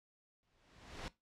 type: noise with exponential growth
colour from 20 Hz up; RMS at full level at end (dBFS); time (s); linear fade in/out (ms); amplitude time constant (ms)
pink; -42; 0.43-1.08; 0; 140
effects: noise-tail reverb RT60 0.2 s tail -18 dB re dry + low-pass 5000 Hz 12 dB/octave